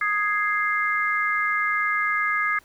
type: chord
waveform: sine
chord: Ab major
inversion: second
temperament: equal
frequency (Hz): 1244.5 / 1661.2 / 2093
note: Eb6 / Ab6 / C7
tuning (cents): 0 / 0 / 0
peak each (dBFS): -25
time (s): 0.01-2.59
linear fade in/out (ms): 5
effects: pink hiss -56 dBFS RMS until 2.64 s